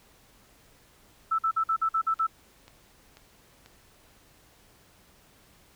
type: tone bursts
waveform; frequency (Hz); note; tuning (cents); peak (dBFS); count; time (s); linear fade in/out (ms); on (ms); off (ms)
sine; 1318.5; E6; 0; -22; 8; 1.31-2.269; 10; 77; 49
type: click train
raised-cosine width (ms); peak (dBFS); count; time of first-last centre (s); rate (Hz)
0.2; -32; 4; 2.19-3.661; 2.04
effects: pink hiss -59 dBFS RMS until 5.75 s